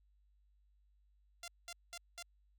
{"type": "tone bursts", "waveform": "5% pulse", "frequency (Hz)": 691, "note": "F5", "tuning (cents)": -19, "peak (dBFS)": -34, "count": 4, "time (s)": [1.43, 2.226], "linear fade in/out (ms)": 2, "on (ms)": 49, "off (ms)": 200, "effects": ["added 50 Hz sine -68 dBFS peak until 2.58 s"]}